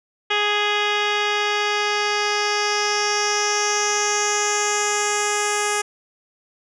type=tone with low-pass filter sweep; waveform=10% pulse; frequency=415.3 Hz; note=G#4; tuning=in tune; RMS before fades=-21 dBFS; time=0.3-5.82 s; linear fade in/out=10 ms; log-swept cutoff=3400 to 8500 Hz; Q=3.9; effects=none